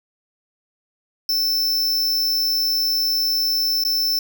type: tone with dropouts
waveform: square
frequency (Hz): 5320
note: E8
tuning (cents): +15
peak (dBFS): -18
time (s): 1.29-4.19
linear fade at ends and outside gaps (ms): 2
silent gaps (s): 3.838-3.849
effects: 10-bit